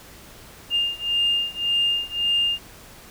sine beating tone pair, 2812 / 2813.8 Hz, F7 / F7, +11 / +12 cents, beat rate 1.8 Hz, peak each -22 / -23 dBFS, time 0.7-2.59 s, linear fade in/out 50 ms, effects tanh soft clip ceiling -12 dBFS + pink hiss -45 dBFS RMS until 3.1 s

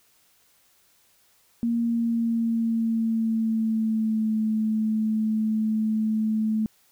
sine tone with pitch glide, 233.4 to 217.8 Hz, A#3 to A3, +2 to -17 cents, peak -21 dBFS, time 1.63-6.66 s, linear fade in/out 0 ms, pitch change -119 cents, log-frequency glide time 1.8-4.37 s, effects white hiss -62 dBFS RMS until 6.91 s

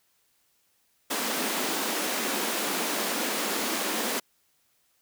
pink high-pass noise, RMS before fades -29 dBFS, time 1.1-4.2 s, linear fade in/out 10 ms, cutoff 210 Hz, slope 48 dB/octave, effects white hiss -69 dBFS RMS until 5.01 s

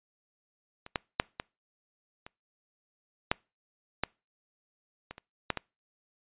clicks, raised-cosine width 0.3 ms, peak -28 / -12 / -6 / -17 / -28 / -8 / -11 / -24 / -29 / -11 / -16 dBFS, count 11, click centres 0.864 / 0.958 / 1.199 / 1.399 / 2.265 / 3.315 / 4.036 / 5.11 / 5.181 / 5.503 / 5.573 s, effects noise-tail reverb RT60 0.3 s tail -26 dB re dry + resampled to 8000 Hz

